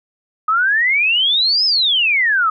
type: exponential two-way sweep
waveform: sine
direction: up then down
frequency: 1244.5 to 5274 to 1244.5 Hz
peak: -12 dBFS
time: 0.48-2.5 s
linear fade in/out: 5 ms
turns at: 1.65 s
effects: none